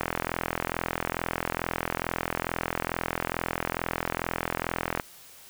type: click train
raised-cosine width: 0.5 ms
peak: -11 dBFS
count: 212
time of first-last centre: 0.01-4.998 s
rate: 42.3 Hz
effects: white hiss -50 dBFS RMS until 5.49 s